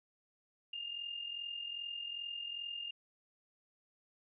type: tone with amplitude modulation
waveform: sine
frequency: 2815 Hz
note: F7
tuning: 13 cents sharp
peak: -37 dBFS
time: 0.73-2.91 s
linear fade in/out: 5 ms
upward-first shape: sine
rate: 42.5 Hz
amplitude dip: 60%
effects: none